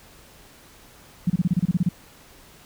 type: tone bursts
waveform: sine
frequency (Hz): 176.8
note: F3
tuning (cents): +22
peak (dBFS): -16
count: 11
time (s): 1.27-1.89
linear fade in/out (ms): 5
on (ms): 30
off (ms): 29
effects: pink hiss -50 dBFS RMS until 2.65 s